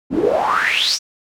pink noise with band-pass filter sweep, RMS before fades -17 dBFS, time 0.1-0.99 s, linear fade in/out 50 ms, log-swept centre 250 to 6100 Hz, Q 8.6, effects none

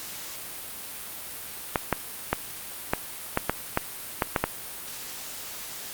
clicks, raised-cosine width 0.5 ms, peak -6 dBFS, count 10, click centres 1.758 / 1.927 / 2.33 / 2.935 / 3.374 / 3.496 / 3.774 / 4.222 / 4.362 / 4.44 s, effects white hiss -38 dBFS RMS until 5.93 s + Opus 48 kbps

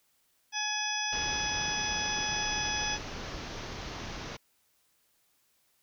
harmonic tone, 844 Hz, G#5, 28 cents sharp, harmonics 1 / 2 / 3 / 4 / 6 / 7, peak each -37 / -37 / -37 / -37 / -37 / -37 dBFS, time 0.52-2.99 s, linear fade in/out 50 ms
pink low-pass noise, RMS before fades -40 dBFS, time 1.12-4.37 s, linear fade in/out 10 ms, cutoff 6400 Hz, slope 96 dB/octave
effects white hiss -71 dBFS RMS until 5.82 s

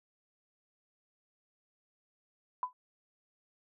sine tone with exponential decay, 1002 Hz, B5, 25 cents sharp, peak -26 dBFS, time 2.63-2.73 s, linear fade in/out 1 ms, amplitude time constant 20 ms, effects none

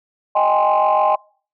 sine chord, Ab major seventh, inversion second, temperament equal, 622.3 / 784 / 830.6 / 1046.5 Hz, Eb5 / G5 / Ab5 / C6, 0 / 0 / 0 / 0 cents, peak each -17 dBFS, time 0.35-1.16 s, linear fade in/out 10 ms, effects noise-tail reverb RT60 0.4 s tail -24 dB re dry + tanh soft clip ceiling -7 dBFS

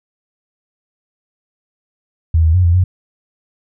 sine tone with pitch steps, 81.3 / 80 / 91.2 / 85.5 / 91.4 Hz, E2 / D#2 / F#2 / F2 / F#2, -23 / +49 / -24 / -36 / -21 cents, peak -8 dBFS, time 2.34-2.84 s, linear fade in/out 5 ms, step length 100 ms, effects none

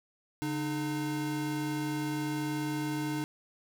square tone pair together, 143 / 304.1 Hz, D3 / D#4, -46 / -40 cents, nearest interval octave + minor second, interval 1306 cents, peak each -37 / -33 dBFS, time 0.42-3.24 s, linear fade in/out 0 ms, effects none

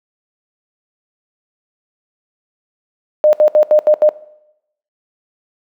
sine tone bursts at uneven times, 607 Hz, D#5, 43 cents flat, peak -5 dBFS, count 6, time 3.24-3.33 / 3.4-3.48 / 3.55-3.63 / 3.71-3.79 / 3.87-3.94 / 4.02-4.09 s, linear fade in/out 0 ms, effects noise-tail reverb RT60 0.8 s tail -19 dB re dry + high-pass 400 Hz 12 dB/octave

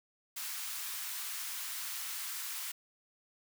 white high-pass noise, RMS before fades -40 dBFS, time 0.36-2.72 s, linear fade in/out 10 ms, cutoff 1000 Hz, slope 24 dB/octave, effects none

